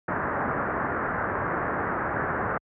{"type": "low-pass noise", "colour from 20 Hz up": "white", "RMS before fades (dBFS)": -28, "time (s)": [0.08, 2.58], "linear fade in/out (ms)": 5, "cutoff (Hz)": 1700, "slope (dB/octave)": 48, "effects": ["high-pass 60 Hz 12 dB/octave"]}